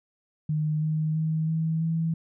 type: tone with pitch steps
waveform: sine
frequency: 153.4 / 155.81 / 158.26 / 160.75 / 163.27 Hz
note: D#3 / D#3 / D#3 / E3 / E3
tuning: -24 / +3 / +30 / -43 / -16 cents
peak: -23 dBFS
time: 0.49-2.14 s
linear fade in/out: 5 ms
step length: 330 ms
effects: none